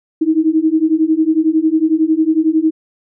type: beating tone pair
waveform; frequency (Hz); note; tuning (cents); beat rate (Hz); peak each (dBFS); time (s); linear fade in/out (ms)
sine; 311.1 / 322.1; D#4 / E4; 0 / -40; 11; -14 / -13; 0.21-2.71; 10
effects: none